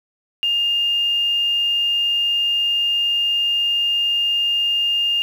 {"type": "tone with quantisation", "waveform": "sine", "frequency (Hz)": 2817, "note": "F7", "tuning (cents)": 14, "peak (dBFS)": -16, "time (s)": [0.43, 5.22], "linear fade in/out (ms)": 0, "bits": 7, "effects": []}